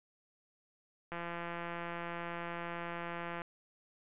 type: click train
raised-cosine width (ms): 0.5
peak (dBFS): -26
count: 394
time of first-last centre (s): 1.12-3.418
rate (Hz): 171
effects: resampled to 8000 Hz